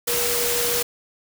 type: tone in noise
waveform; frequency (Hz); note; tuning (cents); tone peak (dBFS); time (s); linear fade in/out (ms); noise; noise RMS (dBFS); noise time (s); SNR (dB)
sine; 479.1; A#4; +47; -26; 0.07-0.83; 10; white; -23; 0.07-0.83; -6
effects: none